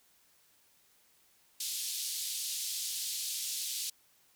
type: band-pass noise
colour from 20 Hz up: pink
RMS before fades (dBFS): -37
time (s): 1.6-3.9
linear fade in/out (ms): 5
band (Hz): 3600 to 14000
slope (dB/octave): 24
effects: white hiss -67 dBFS RMS until 4.35 s